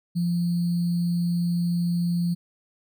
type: tone with sample-and-hold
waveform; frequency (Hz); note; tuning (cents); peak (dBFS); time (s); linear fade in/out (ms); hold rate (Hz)
sine; 173.1; F3; -15; -21; 0.15-2.35; 20; 4410
effects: none